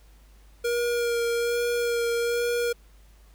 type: tone with vibrato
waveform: square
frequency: 473.1 Hz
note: A#4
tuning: 26 cents sharp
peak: -24 dBFS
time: 0.64-2.73 s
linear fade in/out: 10 ms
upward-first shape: sine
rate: 1.2 Hz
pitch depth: 17 cents each way
effects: added 51 Hz sine -51 dBFS peak until 3.34 s + pink hiss -61 dBFS RMS until 3.34 s

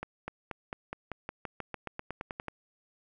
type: accelerating click train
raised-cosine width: 0.5 ms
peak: -21 dBFS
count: 17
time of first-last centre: 0.03-2.483 s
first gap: 250 ms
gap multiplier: 0.93
effects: none

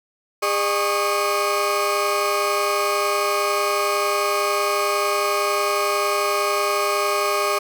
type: tone cluster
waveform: 35% pulse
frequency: 406.6 / 603 / 1102 / 1237 Hz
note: G#4 / D5 / C#6 / D#6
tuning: -37 / +46 / -11 / -10 cents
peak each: -23 dBFS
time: 0.42-7.59 s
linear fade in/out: 10 ms
effects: none

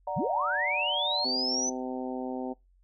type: chord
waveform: sine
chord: D augmented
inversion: none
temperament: equal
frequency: 587.3 / 740 / 932.3 Hz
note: D5 / F#5 / A#5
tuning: 0 / 0 / 0 cents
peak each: -34 dBFS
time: 0.07-1.25 s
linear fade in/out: 5 ms
type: linear sweep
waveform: sine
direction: up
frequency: 98 to 6110 Hz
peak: -27 dBFS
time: 0.16-1.7 s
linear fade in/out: 10 ms
type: harmonic tone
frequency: 128.2 Hz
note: C3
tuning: 35 cents flat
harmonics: 2 / 3 / 4 / 5 / 6 / 7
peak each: -34 / -39 / -40 / -43 / -40 / -45 dBFS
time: 1.24-2.54 s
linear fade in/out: 20 ms
effects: noise-tail reverb RT60 0.2 s tail -22 dB re dry + added 45 Hz sine -60 dBFS peak until 2.83 s

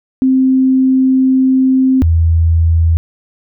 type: tone pair in turn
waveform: sine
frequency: 261.6 / 82.4 Hz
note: C4 / E2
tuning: 0 / 0 cents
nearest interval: octave + minor sixth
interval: 2000 cents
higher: first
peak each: -7 dBFS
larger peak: neither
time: 0.22-2.02 / 2.02-2.97 s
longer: first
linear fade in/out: 0 ms
effects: none

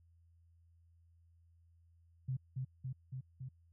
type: tone with echo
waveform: sine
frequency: 130 Hz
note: C3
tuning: 11 cents flat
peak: -34 dBFS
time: 2.28-2.37 s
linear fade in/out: 10 ms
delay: 280 ms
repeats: 4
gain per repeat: -2 dB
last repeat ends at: 3.49 s
effects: added 84 Hz sine -64 dBFS peak until 3.72 s

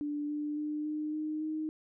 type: tone with pitch steps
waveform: sine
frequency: 293.7 / 297.1 / 300.6 / 304.1 / 307.6 / 311.2 Hz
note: D4 / D4 / D4 / D#4 / D#4 / D#4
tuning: 0 / +20 / +40 / -40 / -20 / 0 cents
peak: -32 dBFS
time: 0.01-1.69 s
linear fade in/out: 0 ms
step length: 280 ms
effects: none

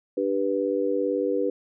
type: chord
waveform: sine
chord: G major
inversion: second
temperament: just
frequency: 294 / 392 / 490 Hz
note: D4 / G4 / B4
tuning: +2 / 0 / -14 cents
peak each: -28 / -27 / -25 dBFS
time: 0.17-1.5 s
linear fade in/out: 5 ms
effects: none

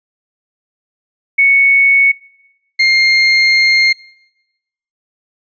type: tone pair in turn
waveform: sine / 35% pulse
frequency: 2217 / 2120 Hz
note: C#7 / C7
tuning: 0 / +22 cents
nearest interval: minor second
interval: 78 cents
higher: first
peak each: -6 dBFS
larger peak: neither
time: 1.38-2.12 / 2.79-3.93 s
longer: second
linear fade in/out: 10 ms
effects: noise-tail reverb RT60 1.0 s tail -25 dB re dry + resampled to 16000 Hz

